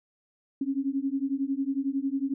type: beating tone pair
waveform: sine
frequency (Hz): 267.9 / 278.9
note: C4 / C#4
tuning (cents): +41 / +11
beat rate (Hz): 11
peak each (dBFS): -29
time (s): 0.61-2.34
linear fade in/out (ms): 5
effects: none